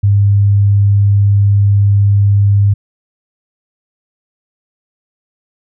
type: tone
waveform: sine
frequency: 100.9 Hz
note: G#2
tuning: 49 cents flat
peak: -6 dBFS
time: 0.03-2.74 s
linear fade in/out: 10 ms
effects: none